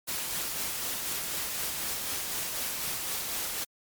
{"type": "noise with tremolo", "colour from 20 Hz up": "white", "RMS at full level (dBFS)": -32, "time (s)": [0.07, 3.65], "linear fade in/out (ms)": 20, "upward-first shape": "sine", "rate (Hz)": 4, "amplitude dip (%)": 25, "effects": ["MP3 96 kbps"]}